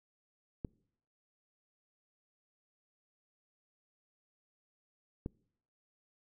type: clicks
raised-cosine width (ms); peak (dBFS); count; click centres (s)
3; -24; 2; 0.648 / 5.261
effects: noise-tail reverb RT60 0.7 s tail -26 dB re dry